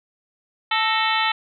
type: harmonic tone with a mistuned harmonic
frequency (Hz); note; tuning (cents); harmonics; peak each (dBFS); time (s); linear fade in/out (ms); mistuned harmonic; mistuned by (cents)
440; A4; 0; 2 / 3 / 4 / 5 / 6 / 7 / 8 / 9; -23 / -25 / -26 / -27 / -28 / -28 / -29 / -30; 0.71-1.32; 5; 4; +89
effects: none